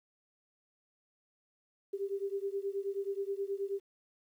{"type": "beating tone pair", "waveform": "sine", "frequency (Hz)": [392, 401.4], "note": ["G4", "G4"], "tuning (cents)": [0, 41], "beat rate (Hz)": 9.4, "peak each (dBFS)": [-36, -37], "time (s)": [1.93, 3.8], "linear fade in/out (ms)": 10, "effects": ["11-bit"]}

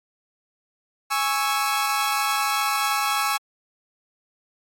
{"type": "chord", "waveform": "sawtooth", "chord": "C# minor", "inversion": "second", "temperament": "equal", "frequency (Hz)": [830.6, 1108.7, 1318.5], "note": ["G#5", "C#6", "E6"], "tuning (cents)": [0, 0, 0], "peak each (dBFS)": -22, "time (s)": [1.1, 3.38], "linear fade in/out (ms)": 20, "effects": ["AAC 48 kbps"]}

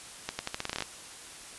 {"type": "accelerating click train", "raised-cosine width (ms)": 0.2, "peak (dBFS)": -14, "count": 12, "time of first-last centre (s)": [0.29, 0.823], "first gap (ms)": 100, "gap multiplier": 0.84, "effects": ["white hiss -46 dBFS RMS until 1.58 s", "resampled to 24000 Hz"]}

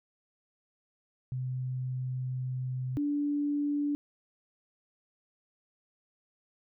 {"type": "tone pair in turn", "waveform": "sine", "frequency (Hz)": [128.1, 290.4], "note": ["C3", "D4"], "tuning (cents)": [-36, -19], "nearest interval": "octave + major second", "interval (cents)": 1417, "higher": "second", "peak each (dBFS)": [-31, -27], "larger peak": "second", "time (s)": [[1.32, 2.97], [2.97, 3.95]], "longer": "first", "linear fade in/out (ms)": 0, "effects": []}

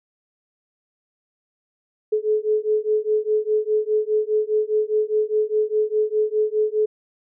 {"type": "beating tone pair", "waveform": "sine", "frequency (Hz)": [426.1, 431], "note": ["G#4", "A4"], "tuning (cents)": [44, -36], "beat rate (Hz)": 4.9, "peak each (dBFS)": -21, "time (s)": [2.12, 6.86], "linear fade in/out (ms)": 10, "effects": []}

